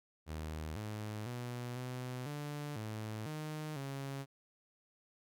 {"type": "tone with pitch steps", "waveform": "sawtooth", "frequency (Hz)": [78.1, 106.6, 122.2, 126, 146.8, 108.7, 153.8, 137.4], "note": ["D#2", "G#2", "B2", "B2", "D3", "A2", "D#3", "C#3"], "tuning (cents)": [7, 46, -18, 35, 0, -21, -20, -15], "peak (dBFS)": -36, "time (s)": [0.26, 4.26], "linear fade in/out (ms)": 50, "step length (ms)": 500, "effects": []}